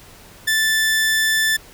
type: tone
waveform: sawtooth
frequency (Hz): 1760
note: A6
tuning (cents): 0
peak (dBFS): -12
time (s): 0.47-1.57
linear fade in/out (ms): 10
effects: pink hiss -44 dBFS RMS until 1.73 s